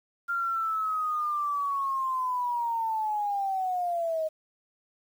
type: linear sweep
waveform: sine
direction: down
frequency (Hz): 1396.9 to 622.3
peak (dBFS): -26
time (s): 0.28-4.29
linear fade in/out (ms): 20
effects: 9-bit